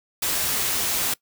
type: noise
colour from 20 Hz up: white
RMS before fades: -24 dBFS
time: 0.22-1.14 s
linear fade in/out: 5 ms
effects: noise-tail reverb RT60 0.1 s tail -22 dB re dry